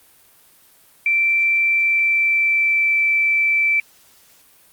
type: tone with pitch glide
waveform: sine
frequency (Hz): 2343 to 2327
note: D7 to D7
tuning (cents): -5 to -17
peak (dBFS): -14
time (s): 1.06-3.8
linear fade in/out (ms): 2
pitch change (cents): -12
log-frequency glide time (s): 1.64-3.03
effects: white hiss -52 dBFS RMS until 4.72 s + Opus 32 kbps